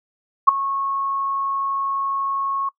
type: tone with ADSR envelope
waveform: sine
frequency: 1097 Hz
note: C#6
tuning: 18 cents flat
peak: -3 dBFS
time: 0.47-2.69 s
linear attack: 17 ms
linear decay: 7 ms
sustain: -18 dB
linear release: 5 ms
effects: noise-tail reverb RT60 0.1 s tail -20 dB re dry